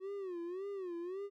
triangle tone with vibrato, 370 Hz, F#4, in tune, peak -37 dBFS, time 0-1.3 s, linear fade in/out 50 ms, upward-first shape sine, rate 1.8 Hz, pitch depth 150 cents each way, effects none

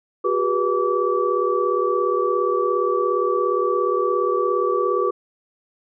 sine tone cluster, 367.6 / 404.8 / 487.1 / 1154 Hz, F#4 / G#4 / B4 / D6, -11 / -44 / -24 / -31 cents, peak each -23 dBFS, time 0.24-5.11 s, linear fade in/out 10 ms, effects none

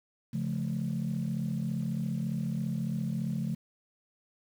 sine chord, Db augmented, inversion none, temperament just, 138.59 / 173.24 / 216.5 Hz, Db3 / F3 / A3, 0 / -14 / -28 cents, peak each -33 dBFS, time 0.33-3.55 s, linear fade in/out 10 ms, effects tanh soft clip ceiling -23 dBFS + 9-bit

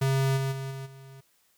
square tone with level steps, 134.8 Hz, C#3, 48 cents flat, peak -23 / -27 / -33 / -36 / -46 dBFS, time 0.01-1.21 s, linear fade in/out 10 ms, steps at 0.36 / 0.51 / 0.7 / 0.85 s, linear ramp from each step 20 ms, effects white hiss -67 dBFS RMS until 1.57 s

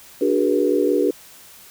sine chord, G# half-diminished seventh, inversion second, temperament equal with one note detuned, 293.7 / 370 / 415.3 / 481.5 Hz, D4 / F#4 / G#4 / B4, 0 / 0 / 0 / -44 cents, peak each -21 dBFS, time 0.21-1.11 s, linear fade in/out 5 ms, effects white hiss -45 dBFS RMS until 1.7 s

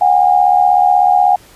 sine tone pair together, 729.7 / 806 Hz, F#5 / G5, -24 / +48 cents, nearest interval major second, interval 172 cents, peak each -10 dBFS, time 0.01-1.36 s, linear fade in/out 5 ms, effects pink hiss -43 dBFS RMS until 1.55 s + resampled to 32000 Hz

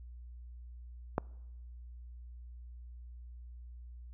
click, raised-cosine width 1 ms, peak -15 dBFS, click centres 1.181 s, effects noise-tail reverb RT60 1.0 s tail -26 dB re dry + added 60 Hz sine -46 dBFS peak until 4.13 s

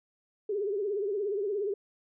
sine tone with vibrato, 405.7 Hz, G#4, 41 cents flat, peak -28 dBFS, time 0.49-1.74 s, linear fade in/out 5 ms, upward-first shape triangle, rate 17 Hz, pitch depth 130 cents each way, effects none

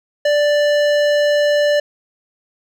sine tone with hard clipping, 587.3 Hz, D5, in tune, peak -14 dBFS, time 0.25-1.8 s, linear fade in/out 5 ms, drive 15 dB, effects none

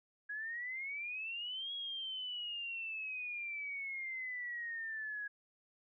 sine exponential two-way sweep, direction up then down, 1658 to 3326 to 1658 Hz, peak -39 dBFS, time 0.29-5.28 s, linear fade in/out 10 ms, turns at 1.73 s, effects none

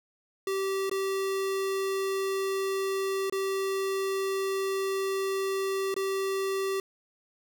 square tone with dropouts, 387.5 Hz, G4, 20 cents flat, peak -28 dBFS, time 0.47-6.8 s, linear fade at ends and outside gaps 2 ms, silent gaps 0.896-0.913 / 3.298-3.324 / 5.942-5.964 s, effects none

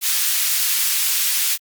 white high-pass noise, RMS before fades -19 dBFS, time 0.01-1.58 s, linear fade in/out 50 ms, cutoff 2000 Hz, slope 12 dB/octave, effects Opus 48 kbps

